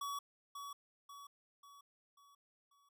square tone with echo, 1131 Hz, C#6, 34 cents sharp, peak -40 dBFS, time 0.01-0.19 s, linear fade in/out 5 ms, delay 540 ms, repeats 5, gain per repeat -6 dB, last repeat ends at 2.89 s, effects none

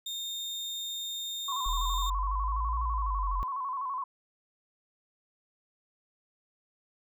35% pulse tone, 3654 Hz, A#7, 35 cents flat, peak -32 dBFS, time 0.06-2.1 s, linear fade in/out 5 ms
sine tone with vibrato, 1062 Hz, C6, 25 cents sharp, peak -31 dBFS, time 1.48-4.04 s, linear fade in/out 5 ms, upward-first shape square, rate 12 Hz, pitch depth 76 cents each way
sine linear two-way sweep, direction up then down, 38.89 to 58.27 to 43.03 Hz, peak -29 dBFS, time 1.66-3.43 s, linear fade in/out 0 ms, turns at 2.82 s
effects none

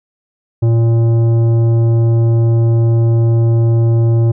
sine tone with tanh clipping, 115.3 Hz, A#2, 19 cents flat, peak -10 dBFS, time 0.62-4.32 s, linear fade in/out 10 ms, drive 11 dB, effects none

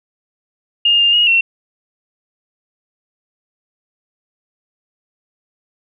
sine tone with pitch steps, 2829 / 2806 / 2876 / 2718 Hz, F7 / F7 / F#7 / F7, +22 / +8 / -50 / -48 cents, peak -9 dBFS, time 0.85-1.41 s, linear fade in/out 5 ms, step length 140 ms, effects none

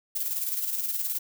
violet noise with tremolo, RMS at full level -28 dBFS, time 0.15-1.19 s, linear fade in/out 10 ms, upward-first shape square, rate 19 Hz, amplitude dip 45%, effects none

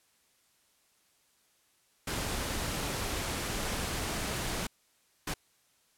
pink noise bursts at uneven times, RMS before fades -34 dBFS, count 2, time 2.07-4.67 / 5.27-5.34 s, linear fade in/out 5 ms, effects white hiss -69 dBFS RMS until 5.97 s + low-pass 12000 Hz 12 dB/octave

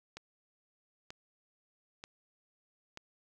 click train, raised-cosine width 0.2 ms, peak -27 dBFS, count 4, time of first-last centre 0.17-2.974 s, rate 1.07 Hz, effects none

